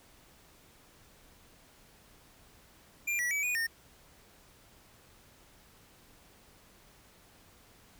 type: tone with pitch steps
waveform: square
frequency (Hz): 2388 / 1941 / 2288 / 2463 / 1829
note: D7 / B6 / D7 / D#7 / A#6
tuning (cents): +28 / -31 / -46 / -18 / -33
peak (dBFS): -30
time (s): 3.07-3.67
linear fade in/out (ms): 10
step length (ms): 120
effects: pink hiss -60 dBFS RMS until 7.99 s